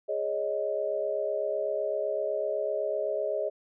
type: chord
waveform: sine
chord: Ab suspended fourth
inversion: none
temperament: equal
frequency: 415.3 / 554.4 / 622.3 Hz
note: Ab4 / Db5 / Eb5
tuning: 0 / 0 / 0 cents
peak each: -33 / -32 / -30 dBFS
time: 0.08-3.5 s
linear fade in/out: 20 ms
effects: none